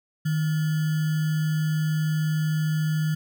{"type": "tone with sample-and-hold", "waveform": "sine", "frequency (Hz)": 155.56, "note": "D#3", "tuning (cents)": 0, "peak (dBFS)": -21, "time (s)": [0.25, 3.15], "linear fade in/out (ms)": 10, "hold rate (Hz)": 1575, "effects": []}